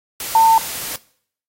sine tone in noise, 898 Hz, A5, 35 cents sharp, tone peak -8 dBFS, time 0.35-0.58 s, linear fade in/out 2 ms, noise white, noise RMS -26 dBFS, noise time 0.2-0.96 s, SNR +15 dB, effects noise-tail reverb RT60 0.6 s tail -21 dB re dry + AAC 48 kbps

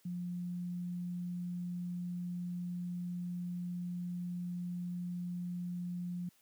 sine tone, 176.9 Hz, F3, 23 cents sharp, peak -36 dBFS, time 0.05-6.29 s, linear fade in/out 5 ms, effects white hiss -69 dBFS RMS until 6.41 s + high-pass 100 Hz 12 dB/octave

